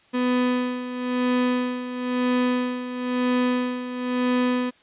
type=tone with tremolo; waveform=35% pulse; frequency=249.4 Hz; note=B3; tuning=17 cents sharp; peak=-17 dBFS; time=0.13-4.71 s; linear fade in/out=20 ms; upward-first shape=sine; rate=1 Hz; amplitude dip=70%; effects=white hiss -57 dBFS RMS until 4.82 s + resampled to 8000 Hz